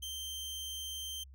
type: tone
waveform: sawtooth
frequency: 3136 Hz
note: G7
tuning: in tune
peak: -36 dBFS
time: 0.02-1.24 s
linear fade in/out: 10 ms
effects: added 67 Hz sine -51 dBFS peak until 1.34 s